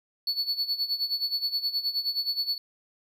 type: tone with tremolo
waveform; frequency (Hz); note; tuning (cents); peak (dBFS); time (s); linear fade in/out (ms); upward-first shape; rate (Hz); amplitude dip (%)
triangle; 4435; C#8; 0; -22; 0.27-2.58; 2; sine; 9.5; 80
effects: none